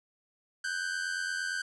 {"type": "tone pair together", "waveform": "45% pulse", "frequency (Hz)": [1491.3, 1580], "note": ["F#6", "G6"], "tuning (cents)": [13, 13], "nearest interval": "minor second", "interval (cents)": 100, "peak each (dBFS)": [-35, -34], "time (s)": [0.64, 1.62], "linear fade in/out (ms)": 5, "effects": ["resampled to 22050 Hz"]}